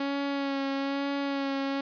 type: tone with vibrato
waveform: sawtooth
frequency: 277.2 Hz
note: C#4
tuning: in tune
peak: -24 dBFS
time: 0-1.81 s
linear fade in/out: 5 ms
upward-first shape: sine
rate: 1.1 Hz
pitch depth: 22 cents each way
effects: resampled to 11025 Hz + 10-bit